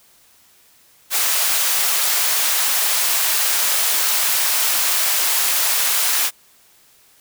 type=high-pass noise; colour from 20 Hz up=white; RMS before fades=-18 dBFS; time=1.1-6.31 s; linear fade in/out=50 ms; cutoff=690 Hz; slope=12 dB/octave; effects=white hiss -53 dBFS RMS until 7.2 s